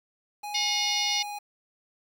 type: tone with pitch glide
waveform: square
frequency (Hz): 830 to 824.7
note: G#5 to G#5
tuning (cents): -1 to -12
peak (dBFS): -34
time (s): 0.43-1.39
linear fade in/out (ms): 10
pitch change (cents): -11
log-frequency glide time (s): 0.59-1.02
type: harmonic tone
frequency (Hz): 721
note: F#5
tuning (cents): -45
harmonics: 3 / 4 / 5 / 6 / 7 / 8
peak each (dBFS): -32 / -32 / -32 / -32 / -32 / -32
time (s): 0.54-1.23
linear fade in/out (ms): 10
effects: 9-bit